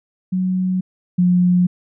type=tone pair in turn; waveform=sine; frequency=185 / 179.01 Hz; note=F#3 / F3; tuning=0 / +43 cents; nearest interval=minor second; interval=57 cents; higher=first; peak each=-16 / -11 dBFS; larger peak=second; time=0.32-0.81 / 1.18-1.67 s; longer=neither; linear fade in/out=10 ms; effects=none